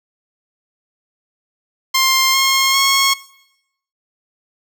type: tone with pitch steps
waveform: 10% pulse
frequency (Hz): 1056 / 1073.8 / 1092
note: C6 / C6 / C#6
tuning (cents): +16 / +45 / -26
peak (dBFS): -4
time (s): 1.94-3.14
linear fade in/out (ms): 10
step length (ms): 400
effects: noise-tail reverb RT60 0.8 s tail -18 dB re dry